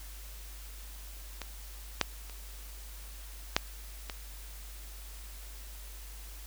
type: clicks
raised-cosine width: 0.2 ms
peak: -20 / -7 / -29 / -6 / -19 dBFS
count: 5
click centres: 1.417 / 2.013 / 2.297 / 3.565 / 4.098 s
effects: added 50 Hz sine -44 dBFS peak until 6.46 s + white hiss -51 dBFS RMS until 6.46 s

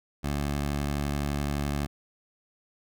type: tone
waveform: 15% pulse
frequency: 71.8 Hz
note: D2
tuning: 39 cents flat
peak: -21 dBFS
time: 0.23-1.87 s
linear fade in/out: 20 ms
effects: none

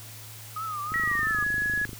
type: tone with vibrato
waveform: sine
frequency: 1240 Hz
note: D#6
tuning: 6 cents flat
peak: -30 dBFS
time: 0.56-1.44 s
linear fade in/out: 5 ms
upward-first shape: triangle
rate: 3 Hz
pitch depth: 120 cents each way
type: click train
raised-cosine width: 3 ms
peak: -26 dBFS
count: 27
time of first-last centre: 0.92-1.932 s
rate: 25.7 Hz
type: tone with pitch glide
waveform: sine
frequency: 1913 to 1684.7 Hz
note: A#6 to G#6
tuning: +44 to +24 cents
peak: -24 dBFS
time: 0.94-1.85 s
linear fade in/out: 0 ms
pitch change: -220 cents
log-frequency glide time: 1.1-1.38 s
effects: added 109 Hz sine -45 dBFS peak until 1.99 s + white hiss -45 dBFS RMS until 1.99 s

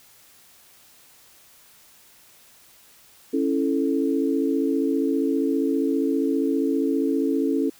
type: chord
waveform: sine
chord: A major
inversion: first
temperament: just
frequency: 275 / 330 / 440 Hz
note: C#4 / E4 / A4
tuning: -14 / +2 / 0 cents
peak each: -22 / -25 / -26 dBFS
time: 3.33-7.7 s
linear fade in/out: 10 ms
effects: white hiss -53 dBFS RMS until 7.79 s

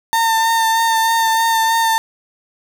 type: tone with vibrato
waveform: 35% pulse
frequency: 904 Hz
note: A5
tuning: 47 cents sharp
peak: -11 dBFS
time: 0.13-1.98 s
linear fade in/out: 0 ms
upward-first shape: sine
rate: 3.2 Hz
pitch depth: 19 cents each way
effects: none

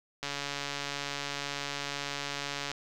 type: click train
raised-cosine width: 0.2 ms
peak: -17 dBFS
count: 354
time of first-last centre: 0.23-2.716 s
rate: 142 Hz
effects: 9-bit

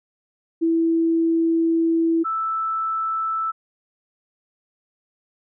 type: tone pair in turn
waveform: sine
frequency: 329.6 / 1318.4 Hz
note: E4 / E6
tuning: 0 / 0 cents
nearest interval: 2 octaves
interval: 2400 cents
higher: second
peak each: -16 / -21 dBFS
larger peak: first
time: 0.61-2.24 / 2.24-3.52 s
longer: first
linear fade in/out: 20 ms
effects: none

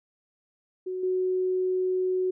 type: tone with level steps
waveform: sine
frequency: 370 Hz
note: F#4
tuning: in tune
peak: -29 / -23 dBFS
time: 0.86-2.31 s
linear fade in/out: 10 ms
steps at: 1.03 s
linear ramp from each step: 5 ms
effects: none

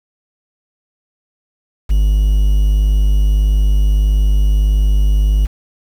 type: tone with quantisation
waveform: triangle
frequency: 50.8 Hz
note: G#1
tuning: 38 cents flat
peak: -7 dBFS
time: 1.89-5.47 s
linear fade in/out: 20 ms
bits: 6
effects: none

